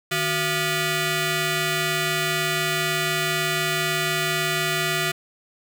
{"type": "ring-modulated tone", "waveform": "10% pulse", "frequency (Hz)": 526, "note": "C5", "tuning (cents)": 9, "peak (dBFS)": -10, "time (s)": [0.11, 5.12], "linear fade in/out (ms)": 10, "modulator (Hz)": 898, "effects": []}